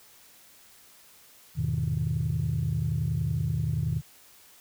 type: chord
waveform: sine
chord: E major seventh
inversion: none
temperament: equal with one note detuned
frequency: 82.41 / 103.83 / 124.91 / 155.56 Hz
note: E2 / G#2 / B2 / D#3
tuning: 0 / 0 / +20 / 0 cents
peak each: -32 / -32 / -29 / -28 dBFS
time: 1.55-4.02 s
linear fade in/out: 50 ms
effects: tanh soft clip ceiling -18 dBFS + white hiss -55 dBFS RMS until 4.6 s